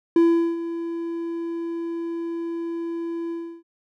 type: tone with ADSR envelope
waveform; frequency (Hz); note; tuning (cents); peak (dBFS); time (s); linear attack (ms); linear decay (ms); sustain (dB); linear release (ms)
triangle; 335.7; E4; +32; -10; 0.16-3.63; 3; 400; -14; 320
effects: none